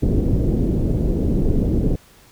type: low-pass noise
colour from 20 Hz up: pink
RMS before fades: -18 dBFS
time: 0.02-1.96 s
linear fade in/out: 10 ms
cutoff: 410 Hz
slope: 24 dB/octave
effects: pink hiss -50 dBFS RMS until 2.31 s